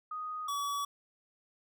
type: tone pair in turn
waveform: sine / square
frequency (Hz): 1244.5 / 1138.6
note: D#6 / C#6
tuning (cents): 0 / +46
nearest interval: major second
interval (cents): 154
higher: first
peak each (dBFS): -36 / -33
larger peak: second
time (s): 0.11-0.48 / 0.48-0.85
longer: neither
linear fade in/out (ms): 5
effects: none